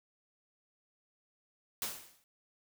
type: noise with exponential decay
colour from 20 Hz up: white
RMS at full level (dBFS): -34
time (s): 1.82-2.24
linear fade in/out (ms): 1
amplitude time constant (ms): 90
effects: none